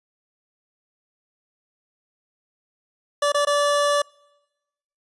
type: tone with dropouts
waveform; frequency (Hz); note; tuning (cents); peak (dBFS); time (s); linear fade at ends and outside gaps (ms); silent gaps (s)
25% pulse; 579; D5; -25; -14; 3.22-4.02; 5; 3.321-3.344 / 3.451-3.47
effects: noise-tail reverb RT60 1.0 s tail -26 dB re dry + resampled to 24000 Hz